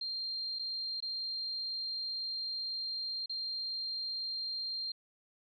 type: tone with dropouts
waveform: sine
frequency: 4186 Hz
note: C8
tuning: in tune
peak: -35 dBFS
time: 0.01-4.92 s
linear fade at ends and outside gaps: 5 ms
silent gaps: 0.588-0.593 / 1.004-1.024 / 3.26-3.295 s
effects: none